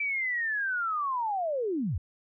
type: linear sweep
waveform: sine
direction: down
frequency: 2333 to 63 Hz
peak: -27 dBFS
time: 0-1.98 s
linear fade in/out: 5 ms
effects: none